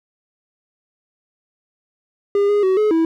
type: tone with pitch steps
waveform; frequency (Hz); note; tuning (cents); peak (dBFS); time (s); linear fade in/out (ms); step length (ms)
triangle; 403.9 / 412.2 / 377.1 / 425.6 / 326.2; G#4 / G#4 / F#4 / G#4 / E4; -48 / -13 / +33 / +42 / -18; -11; 2.35-3.05; 2; 140
effects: none